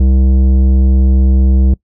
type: tone with tanh clipping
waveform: sine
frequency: 65.41 Hz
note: C2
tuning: in tune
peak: -8 dBFS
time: 0-1.74 s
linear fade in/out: 5 ms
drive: 12 dB
effects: noise-tail reverb RT60 0.1 s tail -22 dB re dry